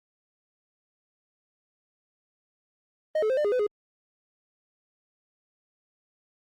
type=tone with pitch steps; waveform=triangle; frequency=621 / 432.6 / 522 / 598 / 410.3 / 503 / 416.3 Hz; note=D#5 / A4 / C5 / D5 / G#4 / B4 / G#4; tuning=-3 / -29 / -4 / +31 / -21 / +32 / +4 cents; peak=-20 dBFS; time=3.15-3.668 s; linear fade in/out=5 ms; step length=74 ms; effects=Opus 24 kbps